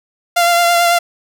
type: tone with vibrato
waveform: sawtooth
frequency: 691 Hz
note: F5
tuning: 19 cents flat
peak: -6 dBFS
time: 0.36-0.99 s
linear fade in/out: 10 ms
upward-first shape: sine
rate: 9.1 Hz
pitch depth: 20 cents each way
effects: none